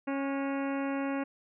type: harmonic tone with a mistuned harmonic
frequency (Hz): 275.1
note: C#4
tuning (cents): -13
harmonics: 1 / 2 / 3 / 4 / 5 / 6 / 7 / 8 / 9 / 10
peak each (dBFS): -31 / -37 / -41 / -43 / -45 / -47 / -48 / -49 / -50 / -51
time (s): 0.07-1.24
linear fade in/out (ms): 10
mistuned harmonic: 5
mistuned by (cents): +57
effects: none